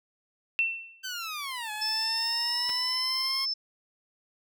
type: tone with exponential decay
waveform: sine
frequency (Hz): 2694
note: E7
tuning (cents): +37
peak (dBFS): -20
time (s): 0.59-1.05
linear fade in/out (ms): 0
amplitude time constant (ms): 100
type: linear two-way sweep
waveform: 15% pulse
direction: down then up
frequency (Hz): 1557 to 845 to 1082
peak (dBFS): -27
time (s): 1.03-3.46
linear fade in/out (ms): 20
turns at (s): 1.71
type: tone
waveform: sine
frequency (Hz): 5274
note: E8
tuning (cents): 0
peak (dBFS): -27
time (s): 1.81-3.54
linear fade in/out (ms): 10
type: clicks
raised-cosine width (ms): 0.2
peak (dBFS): -22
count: 2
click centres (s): 2.692 / 2.699
effects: none